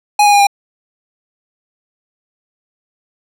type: tone with pitch steps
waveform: square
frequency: 830.6 / 821.5 / 812.6 / 803.7 Hz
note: G#5 / G#5 / G#5 / G5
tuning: 0 / -19 / -38 / +43 cents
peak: -7 dBFS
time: 0.19-0.47 s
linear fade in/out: 5 ms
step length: 70 ms
effects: low-pass 12000 Hz 12 dB/octave